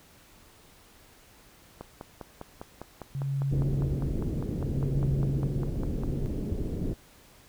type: click train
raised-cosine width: 1 ms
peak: -24 dBFS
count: 22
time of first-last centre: 1.81-6.035 s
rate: 4.97 Hz
type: tone with tremolo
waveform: sine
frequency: 137.7 Hz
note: C#3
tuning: 11 cents flat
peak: -25 dBFS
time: 3.15-6.26 s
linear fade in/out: 0 ms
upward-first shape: sine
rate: 0.63 Hz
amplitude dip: 90%
type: low-pass noise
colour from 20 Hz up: pink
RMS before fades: -31 dBFS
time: 3.51-6.94 s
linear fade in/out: 10 ms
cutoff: 420 Hz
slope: 24 dB/octave
effects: pink hiss -56 dBFS RMS until 7.48 s